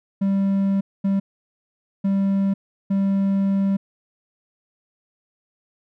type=tone bursts at uneven times; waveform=triangle; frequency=196 Hz; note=G3; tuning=in tune; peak=-15 dBFS; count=4; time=0.21-0.81 / 1.04-1.2 / 2.04-2.54 / 2.9-3.77 s; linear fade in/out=10 ms; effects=none